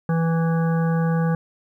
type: harmonic tone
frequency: 164.81 Hz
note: E3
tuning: in tune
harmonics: 1 / 3 / 5 / 7 / 9 / 10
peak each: -18 / -28 / -32 / -35 / -37 / -38 dBFS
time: 0.09-1.35 s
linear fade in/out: 2 ms
effects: 10-bit